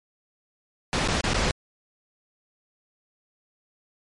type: noise with dropouts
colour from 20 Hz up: pink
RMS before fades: -23 dBFS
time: 0.93-1.51 s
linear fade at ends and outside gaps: 0 ms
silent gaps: 1.076-1.085 / 1.21-1.24 / 1.334-1.344 s
effects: low-pass 6000 Hz 12 dB/octave + MP3 48 kbps